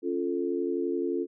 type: chord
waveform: sine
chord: Db augmented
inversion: none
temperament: equal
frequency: 277.2 / 349.2 / 440 Hz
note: Db4 / F4 / A4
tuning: 0 / 0 / 0 cents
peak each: -32 / -29 / -32 dBFS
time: 0.02-1.27 s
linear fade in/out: 50 ms
effects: none